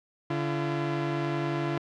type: tone pair together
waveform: sawtooth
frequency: 144.1 / 339.4 Hz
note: D3 / F4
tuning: -33 / -49 cents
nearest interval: octave + minor third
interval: 1484 cents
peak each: -26 dBFS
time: 0.3-1.78 s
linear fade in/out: 5 ms
effects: low-pass 3000 Hz 12 dB/octave